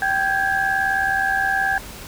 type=tone cluster; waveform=sine; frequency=777 / 1587 / 1666 Hz; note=G5 / G6 / G#6; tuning=-16 / +21 / +5 cents; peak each=-22 dBFS; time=0.02-1.78 s; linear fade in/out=2 ms; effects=added 49 Hz sine -44 dBFS peak until 2.07 s + pink hiss -37 dBFS RMS until 2.07 s